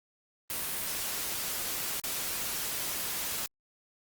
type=noise with dropouts; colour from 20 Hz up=white; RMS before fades=-34 dBFS; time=0.5-3.46 s; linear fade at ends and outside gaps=0 ms; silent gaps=1.999-2.038 / 2.707-2.71 s; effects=Opus 32 kbps